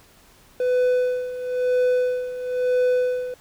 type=tone with tremolo; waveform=triangle; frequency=500 Hz; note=B4; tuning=21 cents sharp; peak=-14 dBFS; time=0.6-3.34 s; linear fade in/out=2 ms; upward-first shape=sine; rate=1 Hz; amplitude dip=75%; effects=pink hiss -53 dBFS RMS until 3.4 s